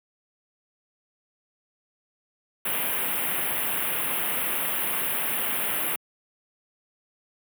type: band-stop noise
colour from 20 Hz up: white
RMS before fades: -27 dBFS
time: 2.65-5.96 s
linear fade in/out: 5 ms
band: 3200 to 10000 Hz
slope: 48 dB/octave
effects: high-pass 150 Hz 12 dB/octave